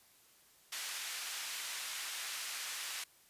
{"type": "band-pass noise", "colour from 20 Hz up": "pink", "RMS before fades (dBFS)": -42, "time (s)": [0.72, 3.04], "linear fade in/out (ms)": 5, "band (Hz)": [1800, 12000], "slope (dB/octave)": 12, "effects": ["white hiss -65 dBFS RMS until 3.29 s", "resampled to 32000 Hz"]}